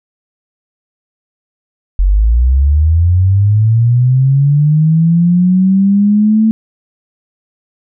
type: linear sweep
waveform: sine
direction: up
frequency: 44.3 to 222.5 Hz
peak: -6 dBFS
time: 1.99-6.51 s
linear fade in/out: 0 ms
effects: none